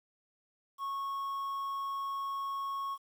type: tone with quantisation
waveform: triangle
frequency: 1100 Hz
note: C#6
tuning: 14 cents flat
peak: -32 dBFS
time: 0.78-2.98 s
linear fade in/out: 50 ms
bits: 10
effects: none